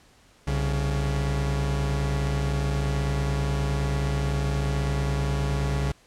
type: tone pair together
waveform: 45% pulse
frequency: 65.53 / 140.5 Hz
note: C2 / C#3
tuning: +3 / +24 cents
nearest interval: octave + minor second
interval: 1321 cents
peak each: -26 / -26 dBFS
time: 0.47-5.92 s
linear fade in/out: 5 ms
effects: pink hiss -57 dBFS RMS until 6.06 s + low-pass 9000 Hz 12 dB/octave